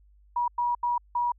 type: tone bursts at uneven times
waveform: sine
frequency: 963 Hz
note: B5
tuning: 44 cents flat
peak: -23 dBFS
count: 4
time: 0.36-0.48 / 0.58-0.75 / 0.83-0.98 / 1.15-1.32 s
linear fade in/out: 5 ms
effects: added 50 Hz sine -55 dBFS peak until 1.38 s